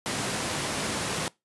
pink high-pass noise, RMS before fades -30 dBFS, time 0.06-1.28 s, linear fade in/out 0 ms, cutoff 130 Hz, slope 12 dB/octave, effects noise-tail reverb RT60 0.2 s tail -22 dB re dry + resampled to 24000 Hz

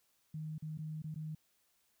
sine tone with dropouts, 155.56 Hz, D#3, in tune, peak -39 dBFS, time 0.34-1.35 s, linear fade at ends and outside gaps 5 ms, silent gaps 0.582-0.623 / 0.776-0.787 / 1.021-1.041 / 1.144-1.158 s, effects white hiss -75 dBFS RMS until 2 s

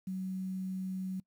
sine tone with quantisation, 187.8 Hz, F#3, 26 cents sharp, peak -34 dBFS, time 0.07-1.2 s, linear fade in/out 5 ms, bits 10, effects noise-tail reverb RT60 0.1 s tail -24 dB re dry

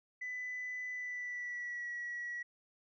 sine tone with pitch glide, 1998 to 1926.6 Hz, B6 to B6, +20 to -43 cents, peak -37 dBFS, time 0.21-2.43 s, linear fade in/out 10 ms, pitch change -63 cents, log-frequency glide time 0.91-1.88 s, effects tanh soft clip ceiling -35 dBFS

